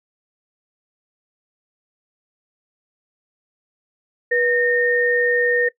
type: tone pair together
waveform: sine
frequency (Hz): 485.9 / 1836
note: B4 / A#6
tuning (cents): -28 / -27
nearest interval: octave + major seventh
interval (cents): 2301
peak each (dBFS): -18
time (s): 4.31-5.69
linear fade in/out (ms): 10
effects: noise-tail reverb RT60 0.1 s tail -19 dB re dry